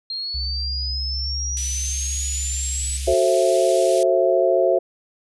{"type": "exponential sweep", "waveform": "sine", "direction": "up", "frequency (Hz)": [4186, 8000], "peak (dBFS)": -25, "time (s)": [0.1, 2.97], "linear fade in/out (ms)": 2}
{"type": "tone", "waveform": "sine", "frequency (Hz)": 67.3, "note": "C2", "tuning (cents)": 49, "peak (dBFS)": -25, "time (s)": [0.34, 3.14], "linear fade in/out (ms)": 10}
{"type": "high-pass noise", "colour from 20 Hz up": "white", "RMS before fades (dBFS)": -30, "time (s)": [1.57, 4.03], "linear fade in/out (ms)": 0, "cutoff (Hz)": 2500, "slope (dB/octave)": 24}
{"type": "chord", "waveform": "sine", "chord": "F# half-diminished seventh", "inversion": "none", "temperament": "just", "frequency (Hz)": [370, 444, 532.8, 666], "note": ["F#4", "A4", "C5", "E5"], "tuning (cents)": [0, 16, 31, 18], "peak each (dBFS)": [-20, -25, -19, -19], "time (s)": [3.07, 4.79], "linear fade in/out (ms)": 10}
{"effects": ["resampled to 24000 Hz"]}